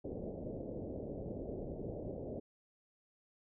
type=low-pass noise; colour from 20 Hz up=white; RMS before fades=-43 dBFS; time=0.04-2.4 s; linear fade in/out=10 ms; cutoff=600 Hz; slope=48 dB/octave; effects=none